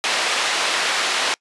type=band-pass noise; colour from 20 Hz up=white; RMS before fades=-21 dBFS; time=0.04-1.34 s; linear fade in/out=0 ms; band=480 to 3800 Hz; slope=12 dB/octave; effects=noise-tail reverb RT60 0.1 s tail -25 dB re dry + resampled to 24000 Hz